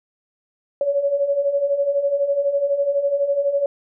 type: beating tone pair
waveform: sine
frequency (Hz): 554.4 / 566.4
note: C#5 / C#5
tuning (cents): 0 / +37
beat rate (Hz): 12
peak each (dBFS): -24 / -18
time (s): 0.81-3.66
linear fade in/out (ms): 2
effects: none